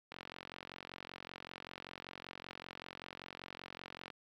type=click train; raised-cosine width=0.3 ms; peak=-29 dBFS; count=181; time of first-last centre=0.12-4.102 s; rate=45.2 Hz; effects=high-pass 100 Hz 12 dB/octave + 11-bit